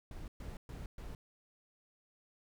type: noise bursts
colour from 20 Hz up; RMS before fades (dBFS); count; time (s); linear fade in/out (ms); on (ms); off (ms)
brown; -45; 4; 0.11-1.15; 2; 170; 120
effects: none